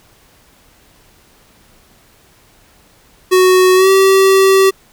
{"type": "tone with pitch glide", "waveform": "square", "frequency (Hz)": [370, 385.3], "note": ["F#4", "G4"], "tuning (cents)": [0, -30], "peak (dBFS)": -7, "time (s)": [3.31, 4.71], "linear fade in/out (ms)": 20, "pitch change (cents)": 70, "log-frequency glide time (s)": [3.75, 3.89], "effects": ["pink hiss -49 dBFS RMS until 4.92 s"]}